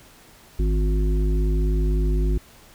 harmonic tone with a mistuned harmonic, 51.91 Hz, G#1, in tune, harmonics 1 / 3 / 5 / 7, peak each -18 / -29 / -33 / -31 dBFS, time 0.59-2.38 s, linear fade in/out 5 ms, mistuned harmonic 7, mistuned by -22 cents, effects pink hiss -50 dBFS RMS until 2.74 s

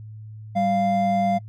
triangle tone pair together, 195.2 / 695.2 Hz, G3 / F5, -7 / -8 cents, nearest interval octave + minor seventh, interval 2199 cents, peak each -21 / -18 dBFS, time 0.55-1.39 s, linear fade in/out 20 ms, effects noise-tail reverb RT60 0.1 s tail -26 dB re dry + added 108 Hz sine -36 dBFS peak until 1.48 s

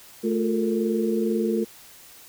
sine tone cluster, 219.2 / 353.6 / 433.1 / 455.2 Hz, A3 / F4 / A4 / A#4, -6 / +22 / -27 / -41 cents, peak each -24 / -26 / -33 / -27 dBFS, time 0.23-1.65 s, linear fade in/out 20 ms, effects white hiss -48 dBFS RMS until 2.28 s

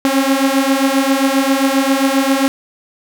sawtooth beating tone pair, 267.2 / 274.7 Hz, C4 / C#4, +36 / -16 cents, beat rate 7.5 Hz, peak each -11 dBFS, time 0.05-2.48 s, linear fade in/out 0 ms, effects none

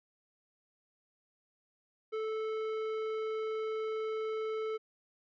sine tone with tanh clipping, 437.8 Hz, A4, 9 cents flat, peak -35 dBFS, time 2.12-4.78 s, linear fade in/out 20 ms, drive 13 dB, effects none

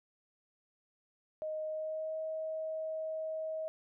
sine tone with pitch glide, 622.3 to 633.9 Hz, D#5 to D#5, 0 to +32 cents, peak -35 dBFS, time 1.42-3.68 s, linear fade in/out 0 ms, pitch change +32 cents, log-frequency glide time 1.66-2.18 s, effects none

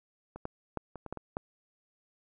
clicks, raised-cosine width 1 ms, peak -29 / -21 / -19 / -28 / -27 / -22 / -26 / -19 dBFS, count 8, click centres 0.36 / 0.454 / 0.773 / 0.957 / 1.063 / 1.126 / 1.173 / 1.369 s, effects none

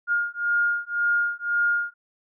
sine beating tone pair, 1417 / 1418.9 Hz, F6 / F6, +25 / +27 cents, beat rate 1.9 Hz, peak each -24 / -24 dBFS, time 0.07-1.94 s, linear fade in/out 50 ms, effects none

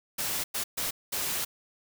white noise bursts at uneven times, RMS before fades -31 dBFS, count 4, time 0.18-0.44 / 0.54-0.64 / 0.77-0.91 / 1.12-1.45 s, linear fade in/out 10 ms, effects none

